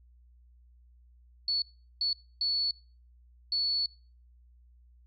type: tone bursts at uneven times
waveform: sine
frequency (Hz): 4426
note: C#8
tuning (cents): -3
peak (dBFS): -26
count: 4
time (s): 1.48-1.62 / 2.01-2.13 / 2.41-2.71 / 3.52-3.86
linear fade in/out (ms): 2
effects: noise-tail reverb RT60 0.4 s tail -22 dB re dry + added 60 Hz sine -56 dBFS peak until 5.06 s